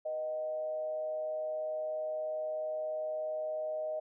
sine tone with frequency modulation, 622.3 Hz, D#5, in tune, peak -33 dBFS, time 0.05-4 s, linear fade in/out 10 ms, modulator 137 Hz, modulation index 0.35, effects none

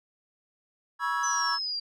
triangle chord, C# minor seventh, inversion third, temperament equal with one note detuned, 969.1 / 1108.7 / 1318.5 / 1661.2 Hz, B5 / C#6 / E6 / G#6, -33 / 0 / 0 / 0 cents, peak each -30 dBFS, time 0.99-1.59 s, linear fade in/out 50 ms
sine exponential sweep, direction down, 6080 to 4699 Hz, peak -29 dBFS, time 1.23-1.8 s, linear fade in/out 10 ms
effects none

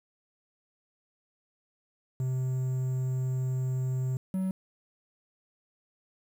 triangle tone pair in turn, 129.4 / 188.48 Hz, C3 / F#3, -19 / +32 cents, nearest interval perfect fifth, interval 651 cents, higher second, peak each -25 dBFS, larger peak neither, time 2.2-4.17 / 4.34-4.51 s, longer first, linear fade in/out 2 ms, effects 9-bit

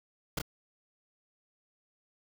pink noise with echo, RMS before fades -31 dBFS, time 0.37-0.39 s, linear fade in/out 5 ms, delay 27 ms, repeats 1, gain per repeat -4 dB, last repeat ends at 0.417 s, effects none

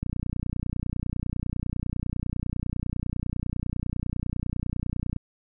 click train, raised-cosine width 5 ms, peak -16 dBFS, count 155, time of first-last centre 0.03-5.163 s, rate 30 Hz, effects none

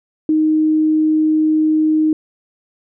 sine tone, 311.1 Hz, D#4, in tune, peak -11 dBFS, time 0.29-2.13 s, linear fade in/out 2 ms, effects none

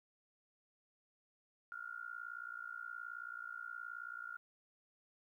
sine tone with amplitude modulation, 1413 Hz, F6, 20 cents sharp, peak -40 dBFS, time 1.72-4.37 s, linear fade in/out 0 ms, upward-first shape sine, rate 58.8 Hz, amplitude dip 95%, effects 13-bit

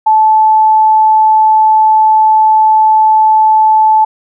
sine tone, 870 Hz, A5, 20 cents flat, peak -4 dBFS, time 0.06-4.05 s, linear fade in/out 10 ms, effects none

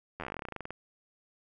slowing click train, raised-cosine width 0.5 ms, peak -23 dBFS, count 20, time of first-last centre 0.2-0.706 s, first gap 11 ms, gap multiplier 1.09, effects none

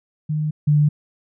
sine tone pair in turn, 152.8 / 148.54 Hz, D#3 / D3, -31 / +20 cents, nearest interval unison, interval 49 cents, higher first, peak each -19 / -12 dBFS, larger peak second, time 0.29-0.51 / 0.67-0.89 s, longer neither, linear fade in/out 10 ms, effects none

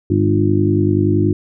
harmonic tone with a mistuned harmonic, 50.5 Hz, G#1, 48 cents flat, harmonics 2 / 3 / 4 / 5 / 6 / 7, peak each -16 / -23 / -21 / -26 / -17 / -18 dBFS, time 0.1-1.33 s, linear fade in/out 5 ms, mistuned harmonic 4, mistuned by +20 cents, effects none

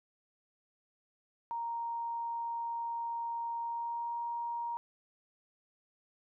sine tone with pitch glide, 932.3 to 940.4 Hz, A#5 to A#5, 0 to +15 cents, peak -34 dBFS, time 1.51-4.77 s, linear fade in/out 0 ms, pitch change +15 cents, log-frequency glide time 3.61-4.16 s, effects none

